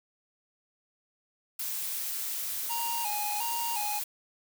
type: noise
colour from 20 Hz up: blue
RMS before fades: -34 dBFS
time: 1.59-4.04 s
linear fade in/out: 5 ms
type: tone with vibrato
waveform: square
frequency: 882 Hz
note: A5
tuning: 4 cents sharp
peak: -33 dBFS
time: 2.69-4 s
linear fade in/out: 20 ms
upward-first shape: square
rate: 1.4 Hz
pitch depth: 100 cents each way
effects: none

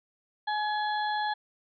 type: harmonic tone with a mistuned harmonic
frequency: 845 Hz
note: G#5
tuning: 30 cents sharp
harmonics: 1 / 2 / 4 / 5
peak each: -28 / -34 / -40 / -42 dBFS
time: 0.47-1.34 s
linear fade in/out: 10 ms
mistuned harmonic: 5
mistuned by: -37 cents
effects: none

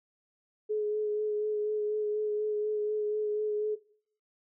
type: tone with vibrato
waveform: sine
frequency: 423.2 Hz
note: G#4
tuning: 33 cents sharp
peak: -27 dBFS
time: 0.69-3.76 s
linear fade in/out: 20 ms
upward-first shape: sine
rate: 4.1 Hz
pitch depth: 17 cents each way
effects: noise-tail reverb RT60 0.6 s tail -19 dB re dry

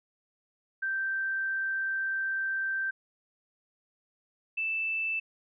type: tone pair in turn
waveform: sine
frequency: 1564 / 2644 Hz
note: G6 / E7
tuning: -4 / +5 cents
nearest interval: major sixth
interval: 909 cents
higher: second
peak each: -28 dBFS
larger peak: neither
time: 0.82-2.91 / 4.57-5.2 s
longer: first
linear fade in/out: 10 ms
effects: none

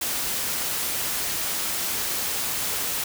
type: noise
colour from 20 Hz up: white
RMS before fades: -27 dBFS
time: 0.01-3.04 s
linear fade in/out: 5 ms
effects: none

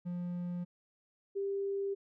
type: tone pair in turn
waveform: triangle / sine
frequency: 176.3 / 395.8 Hz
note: F3 / G4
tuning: +17 / +17 cents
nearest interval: octave + major second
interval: 1400 cents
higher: second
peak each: -33 / -32 dBFS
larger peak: second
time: 0.05-0.65 / 1.35-1.95 s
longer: neither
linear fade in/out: 20 ms
effects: none

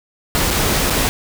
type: noise with dropouts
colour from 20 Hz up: pink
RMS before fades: -17 dBFS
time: 0.35-1.09 s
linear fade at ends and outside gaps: 0 ms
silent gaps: 0.504-0.509 / 0.9-0.905 s
effects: none

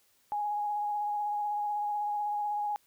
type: tone with vibrato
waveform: sine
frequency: 830.6 Hz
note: G#5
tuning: in tune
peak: -29 dBFS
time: 0.32-2.76 s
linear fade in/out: 0 ms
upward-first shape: sine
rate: 16 Hz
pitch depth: 18 cents each way
effects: white hiss -68 dBFS RMS until 2.86 s

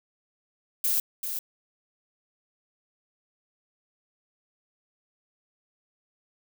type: noise with echo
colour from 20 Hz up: violet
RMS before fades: -25 dBFS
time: 0.84-1 s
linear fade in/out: 2 ms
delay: 390 ms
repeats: 1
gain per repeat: -7 dB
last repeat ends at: 1.39 s
effects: none

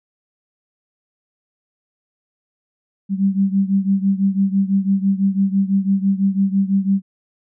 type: beating tone pair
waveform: sine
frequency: 193.5 / 199.5 Hz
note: G3 / G3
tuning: -22 / +31 cents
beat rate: 6 Hz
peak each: -16 / -19 dBFS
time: 3.09-7.02 s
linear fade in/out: 50 ms
effects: none

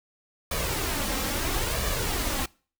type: noise with flanger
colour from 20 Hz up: pink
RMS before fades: -28 dBFS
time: 0.51-2.46 s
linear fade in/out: 5 ms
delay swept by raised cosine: 1.7 to 3.8 ms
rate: 0.75 Hz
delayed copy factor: +0.55
effects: noise-tail reverb RT60 0.4 s tail -24 dB re dry

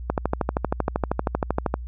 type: click train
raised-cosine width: 1 ms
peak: -7 dBFS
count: 22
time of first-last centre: 0.1-1.741 s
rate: 12.8 Hz
effects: added 60 Hz sine -31 dBFS peak until 1.87 s

